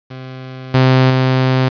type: tone with level steps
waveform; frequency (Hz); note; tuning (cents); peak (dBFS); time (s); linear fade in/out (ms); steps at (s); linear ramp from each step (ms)
sawtooth; 130; C3; -11; -24 / -4 / -7; 0.1-1.69; 10; 0.74 / 1.1; 5
effects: resampled to 11025 Hz + 7-bit